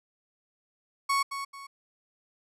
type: tone with echo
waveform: 35% pulse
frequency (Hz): 1108.7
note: C#6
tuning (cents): 0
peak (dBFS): -22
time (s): 1.09-1.23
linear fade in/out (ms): 10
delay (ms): 220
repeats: 2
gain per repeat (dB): -9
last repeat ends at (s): 1.67
effects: low-pass 12000 Hz 12 dB/octave